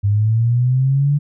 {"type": "linear sweep", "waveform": "sine", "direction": "up", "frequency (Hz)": [99.4, 146.83], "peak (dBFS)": -12, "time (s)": [0.03, 1.19], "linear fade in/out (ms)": 20, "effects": []}